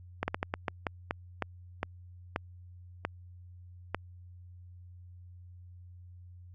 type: slowing click train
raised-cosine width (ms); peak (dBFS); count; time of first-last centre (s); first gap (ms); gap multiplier
0.5; -15; 13; 0.23-3.946; 50; 1.3
effects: added 89 Hz sine -48 dBFS peak until 6.54 s + Opus 48 kbps